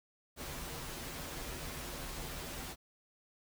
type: noise with comb filter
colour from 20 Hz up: pink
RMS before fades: -43 dBFS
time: 0.36-2.76 s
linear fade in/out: 50 ms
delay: 9.7 ms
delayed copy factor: -0.65
effects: none